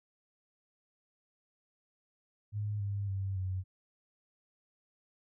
sine tone with pitch steps, 104.4 / 100.61 / 96.96 / 93.44 Hz, G#2 / G2 / G2 / F#2, +10 / +46 / -18 / +18 cents, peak -32 dBFS, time 2.52-3.64 s, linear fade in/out 50 ms, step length 280 ms, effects none

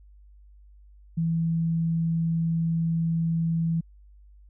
sine tone, 164.81 Hz, E3, in tune, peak -22 dBFS, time 1.17-3.81 s, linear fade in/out 10 ms, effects added 50 Hz sine -49 dBFS peak until 4.49 s

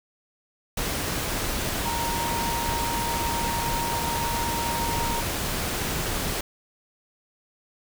sine tone in noise, 932.3 Hz, A#5, in tune, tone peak -28 dBFS, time 1.85-5.21 s, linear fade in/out 5 ms, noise pink, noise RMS -28 dBFS, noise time 0.77-6.41 s, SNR -3 dB, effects none

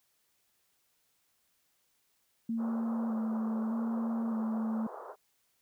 sine tone with vibrato, 225 Hz, A3, 39 cents sharp, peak -30 dBFS, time 2.49-4.87 s, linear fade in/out 5 ms, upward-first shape square, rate 0.82 Hz, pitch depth 25 cents each way
pink band-pass noise, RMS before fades -45 dBFS, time 2.57-5.16 s, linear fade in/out 50 ms, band 410 to 1300 Hz, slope 48 dB/octave
effects white hiss -74 dBFS RMS until 5.61 s

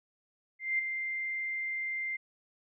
sine tone with ADSR envelope, 2093 Hz, C7, in tune, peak -25 dBFS, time 0.59-2.17 s, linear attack 200 ms, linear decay 5 ms, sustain -7 dB, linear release 14 ms, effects none

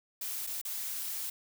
blue noise with dropouts, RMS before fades -37 dBFS, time 0.21-1.3 s, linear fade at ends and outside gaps 5 ms, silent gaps 0.467-0.471 / 0.615-0.65 s, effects none

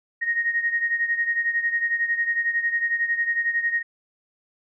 sine beating tone pair, 1864.7 / 1875.7 Hz, A#6 / A#6, 0 / +10 cents, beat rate 11 Hz, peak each -22 / -27 dBFS, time 0.21-3.83 s, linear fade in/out 20 ms, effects none

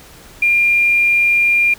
sine tone with quantisation, 2400 Hz, D7, 37 cents sharp, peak -10 dBFS, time 0.42-1.74 s, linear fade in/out 5 ms, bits 6, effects pink hiss -41 dBFS RMS until 1.78 s

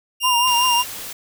sawtooth tone, 2800 Hz, F7, 4 cents sharp, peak -14 dBFS, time 0.2-0.85 s, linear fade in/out 50 ms
sine tone with vibrato, 982 Hz, B5, 10 cents flat, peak -17 dBFS, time 0.23-0.83 s, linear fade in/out 20 ms, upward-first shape triangle, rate 5.3 Hz, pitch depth 91 cents each way
white noise, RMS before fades -32 dBFS, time 0.47-1.13 s, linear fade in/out 5 ms
effects none

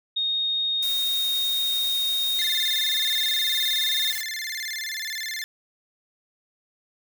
sine tone with pitch glide, 3713 to 3662 Hz, A#7 to A#7, -8 to -32 cents, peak -22 dBFS, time 0.16-4.12 s, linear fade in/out 10 ms, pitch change -24 cents, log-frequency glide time 2.41-2.52 s
blue noise, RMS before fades -33 dBFS, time 0.82-4.22 s, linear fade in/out 10 ms
20% pulse tone with vibrato, 1920 Hz, B6, 49 cents flat, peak -24 dBFS, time 2.39-5.44 s, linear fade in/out 0 ms, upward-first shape square, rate 19 Hz, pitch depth 150 cents each way
effects none

